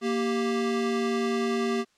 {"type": "tone pair together", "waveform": "square", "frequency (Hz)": [233.1, 392], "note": ["A#3", "G4"], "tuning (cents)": [0, 0], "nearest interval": "major sixth", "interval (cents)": 900, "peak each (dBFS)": -28, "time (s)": [0.01, 1.85], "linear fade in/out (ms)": 50, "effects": ["white hiss -66 dBFS RMS until 1.97 s", "low-pass 6000 Hz 12 dB/octave"]}